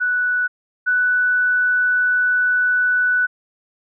sine tone pair in turn, 1480 / 1487 Hz, F#6 / F#6, 0 / +8 cents, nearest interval unison, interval 8 cents, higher second, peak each -16 / -14 dBFS, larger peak second, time 0-0.48 / 0.86-3.27 s, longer second, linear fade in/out 20 ms, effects none

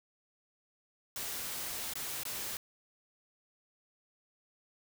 white noise with dropouts, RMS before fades -39 dBFS, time 1.16-2.57 s, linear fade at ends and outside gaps 1 ms, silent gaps 1.936-1.955 / 2.234-2.252 s, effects none

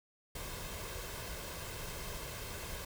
pink noise with comb filter, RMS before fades -43 dBFS, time 0.35-2.85 s, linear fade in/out 5 ms, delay 1.9 ms, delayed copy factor +0.5, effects none

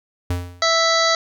square tone with exponential decay, 88.4 Hz, F2, 22 cents sharp, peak -18 dBFS, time 0.3-0.73 s, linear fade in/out 5 ms, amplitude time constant 92 ms
harmonic tone, 659.3 Hz, E5, in tune, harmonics 1 / 2 / 3 / 5 / 6 / 7 / 8 / 9 / 10, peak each -20 / -20 / -22 / -32 / -22 / -23 / -34 / -30 / -31 dBFS, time 0.62-1.15 s, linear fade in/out 2 ms
effects none

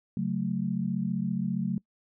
sine chord, F# minor, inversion second, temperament equal, 138.59 / 185 / 220 Hz, C#3 / F#3 / A3, 0 / 0 / 0 cents, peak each -34 / -29 / -31 dBFS, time 0.17-1.78 s, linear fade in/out 2 ms, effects noise-tail reverb RT60 0.1 s tail -24 dB re dry

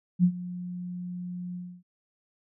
sine tone with ADSR envelope, 178.5 Hz, F3, 38 cents sharp, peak -15 dBFS, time 0.19-1.83 s, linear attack 47 ms, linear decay 75 ms, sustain -18 dB, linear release 280 ms, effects none

